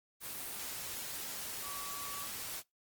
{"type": "tone in noise", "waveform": "sine", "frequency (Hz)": 1143, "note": "D6", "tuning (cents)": -47, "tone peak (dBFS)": -45, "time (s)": [1.61, 2.29], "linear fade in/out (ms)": 50, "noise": "white", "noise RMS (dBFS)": -42, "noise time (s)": [0.2, 2.63], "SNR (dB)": -6, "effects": ["noise-tail reverb RT60 0.2 s tail -25 dB re dry", "Opus 24 kbps"]}